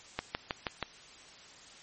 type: click train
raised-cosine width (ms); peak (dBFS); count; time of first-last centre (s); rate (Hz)
0.3; -15; 5; 0.19-0.827; 6.28
effects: white hiss -53 dBFS RMS until 1.82 s + MP3 32 kbps